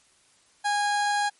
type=tone; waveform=30% pulse; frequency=822 Hz; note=G#5; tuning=18 cents flat; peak=-20 dBFS; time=0.64-1.3 s; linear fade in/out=20 ms; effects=white hiss -61 dBFS RMS until 1.39 s + MP3 48 kbps